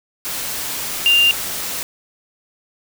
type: tone in noise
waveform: sine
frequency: 2794 Hz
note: F7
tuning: in tune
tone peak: -10 dBFS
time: 1.06-1.31 s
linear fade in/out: 0 ms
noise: white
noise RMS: -25 dBFS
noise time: 0.25-1.83 s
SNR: +12 dB
effects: none